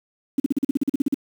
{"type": "tone bursts", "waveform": "sine", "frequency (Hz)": 276.5, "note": "C#4", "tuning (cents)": -4, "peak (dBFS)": -15, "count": 13, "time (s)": [0.38, 1.144], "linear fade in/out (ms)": 5, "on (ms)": 20, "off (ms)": 42, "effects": ["7-bit"]}